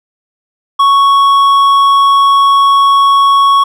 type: tone with hard clipping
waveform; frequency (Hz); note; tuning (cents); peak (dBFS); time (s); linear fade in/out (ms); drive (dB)
sine; 1110; C#6; +2; -6; 0.79-3.64; 10; 6
effects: none